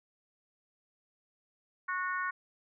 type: harmonic tone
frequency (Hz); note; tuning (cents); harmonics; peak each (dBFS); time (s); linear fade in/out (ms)
366.6; F#4; -16; 3 / 4 / 5 / 6; -35 / -35 / -38 / -48; 1.88-2.31; 10
effects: none